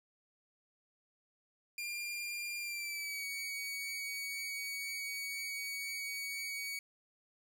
sawtooth tone with pitch glide, 2397 to 2249 Hz, D7 to C#7, +35 to +24 cents, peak -35 dBFS, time 1.78-6.79 s, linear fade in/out 2 ms, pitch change -111 cents, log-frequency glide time 2.59-3.26 s, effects 11-bit

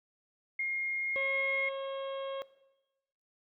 sine tone with pitch glide, 2135 to 2151 Hz, C7 to C7, +34 to +47 cents, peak -30 dBFS, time 0.59-1.69 s, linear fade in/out 5 ms, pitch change +13 cents, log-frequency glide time 0.99-1.32 s
harmonic tone, 543 Hz, C#5, 36 cents flat, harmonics 1 / 2 / 3 / 4 / 5 / 6 / 7, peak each -34 / -44 / -55 / -54 / -58 / -49 / -62 dBFS, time 1.16-2.42 s, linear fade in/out 0 ms
effects noise-tail reverb RT60 1.0 s tail -18 dB re dry

